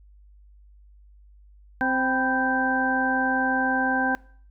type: harmonic tone with a mistuned harmonic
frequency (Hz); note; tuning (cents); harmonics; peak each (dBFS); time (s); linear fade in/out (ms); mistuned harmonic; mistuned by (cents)
260.6; C4; -7; 1 / 2 / 3 / 4 / 6; -26 / -33 / -26 / -34 / -24; 1.81-4.15; 0; 4; -81
effects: noise-tail reverb RT60 0.5 s tail -22 dB re dry + added 50 Hz sine -49 dBFS peak until 4.5 s